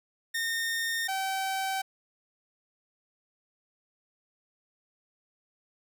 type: tone pair in turn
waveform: sawtooth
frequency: 1831 / 769.8 Hz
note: A#6 / G5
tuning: -32 / -32 cents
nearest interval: octave + minor third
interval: 1500 cents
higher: first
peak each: -25 dBFS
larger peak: neither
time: 0.34-1.08 / 1.08-1.82 s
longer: neither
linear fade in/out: 10 ms
effects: none